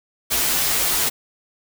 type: noise with comb filter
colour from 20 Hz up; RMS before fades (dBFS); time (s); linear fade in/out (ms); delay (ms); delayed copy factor
white; -20; 0.3-1.1; 20; 9.9; -0.85
effects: none